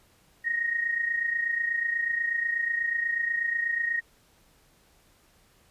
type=tone pair together; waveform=sine; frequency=1864.7 / 1892.9 Hz; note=A#6 / A#6; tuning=0 / +26 cents; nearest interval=unison; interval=26 cents; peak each=-26 / -32 dBFS; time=0.44-4.01 s; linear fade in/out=20 ms; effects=pink hiss -62 dBFS RMS until 5.7 s + resampled to 32000 Hz